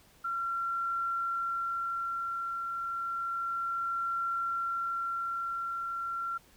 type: tone with tremolo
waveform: sine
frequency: 1367 Hz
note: F6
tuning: 37 cents flat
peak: -29 dBFS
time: 0.24-6.38 s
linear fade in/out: 10 ms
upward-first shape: triangle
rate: 0.31 Hz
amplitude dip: 35%
effects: pink hiss -61 dBFS RMS until 6.56 s